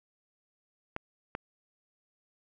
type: clicks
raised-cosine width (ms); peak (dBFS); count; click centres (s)
0.5; -19; 2; 0.964 / 1.351
effects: none